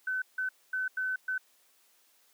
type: tone bursts at uneven times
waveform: sine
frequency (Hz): 1517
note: F#6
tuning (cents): +43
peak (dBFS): -29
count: 5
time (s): 0.07-0.22 / 0.38-0.49 / 0.73-0.88 / 0.97-1.16 / 1.28-1.38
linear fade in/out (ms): 5
effects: white hiss -66 dBFS RMS until 2.33 s + high-pass 300 Hz 12 dB/octave